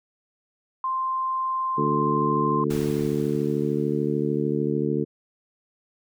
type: tone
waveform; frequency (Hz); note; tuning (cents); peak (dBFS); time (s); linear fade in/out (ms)
sine; 1046.5; C6; 0; -23; 0.84-2.64; 2
type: harmonic tone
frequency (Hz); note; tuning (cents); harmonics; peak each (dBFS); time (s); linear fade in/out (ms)
73.42; D2; 0; 2 / 3 / 4 / 5 / 6; -28 / -28 / -28 / -28 / -28; 1.77-5.05; 20
type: noise with exponential decay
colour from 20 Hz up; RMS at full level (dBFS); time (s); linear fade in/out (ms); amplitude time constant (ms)
pink; -36; 2.7-4.87; 5; 470
effects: none